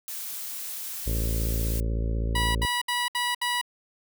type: noise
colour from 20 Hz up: blue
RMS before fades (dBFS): -35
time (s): 0.08-1.8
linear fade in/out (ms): 0
type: harmonic tone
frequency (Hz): 56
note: A1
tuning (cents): +31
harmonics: 1 / 2 / 3 / 4 / 5 / 6 / 7 / 8 / 9 / 10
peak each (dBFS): -25 / -32 / -40 / -39 / -42 / -44 / -43 / -43 / -47 / -45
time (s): 1.06-2.66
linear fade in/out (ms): 10
type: tone bursts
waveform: 15% pulse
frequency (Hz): 974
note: B5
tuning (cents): -24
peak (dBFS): -18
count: 5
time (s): 2.35-3.614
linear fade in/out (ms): 5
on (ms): 200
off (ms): 66
effects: none